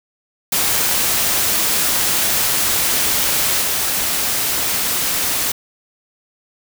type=noise with level steps; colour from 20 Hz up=white; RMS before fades=-17 / -19 dBFS; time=0.52-5.52 s; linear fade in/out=5 ms; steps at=3.61 s; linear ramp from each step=20 ms; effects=none

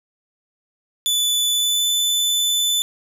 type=tone with pitch glide; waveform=sawtooth; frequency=3482 to 3510 Hz; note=A7 to A7; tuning=-19 to -5 cents; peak=-14 dBFS; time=1.06-2.82 s; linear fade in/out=0 ms; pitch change=+14 cents; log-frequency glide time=1.53-1.88 s; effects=none

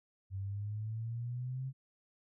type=exponential sweep; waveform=sine; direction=up; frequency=95 to 134.5 Hz; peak=-36 dBFS; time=0.3-1.73 s; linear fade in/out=50 ms; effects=none

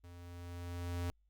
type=tone with level ramp; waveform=square; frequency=87.31 Hz; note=F2; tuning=in tune; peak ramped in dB=-52 to -35 dBFS; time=0.04-1.1 s; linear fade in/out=0 ms; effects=added 50 Hz sine -69 dBFS peak until 1.29 s + Opus 48 kbps

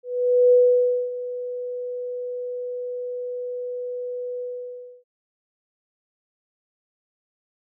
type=tone with ADSR envelope; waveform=sine; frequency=493.9 Hz; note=B4; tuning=in tune; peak=-11 dBFS; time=0.03-5.04 s; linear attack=490 ms; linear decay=580 ms; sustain=-16 dB; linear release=630 ms; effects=none

